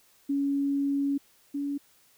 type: tone pair in turn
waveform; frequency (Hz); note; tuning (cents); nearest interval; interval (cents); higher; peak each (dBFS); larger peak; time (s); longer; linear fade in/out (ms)
sine; 280 / 283.6; C#4 / C#4; +18 / +40; unison; 22; second; -24 / -28; first; 0.29-1.18 / 1.54-1.78; first; 10
effects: white hiss -62 dBFS RMS until 2.17 s